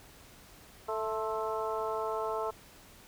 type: harmonic tone with a mistuned harmonic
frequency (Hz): 220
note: A3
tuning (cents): 0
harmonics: 2 / 3 / 4 / 5 / 6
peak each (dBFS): -35 / -37 / -38 / -39 / -40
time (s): 0.88-2.51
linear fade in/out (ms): 10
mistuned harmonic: 5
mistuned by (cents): -55
effects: pink hiss -55 dBFS RMS until 3.07 s